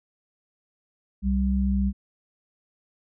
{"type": "tone pair together", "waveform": "sine", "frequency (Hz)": [64.81, 196], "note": ["C2", "G3"], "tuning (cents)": [-16, 0], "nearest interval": "octave + perfect fifth", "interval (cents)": 1916, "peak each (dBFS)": -23, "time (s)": [1.22, 1.93], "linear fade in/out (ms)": 50, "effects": []}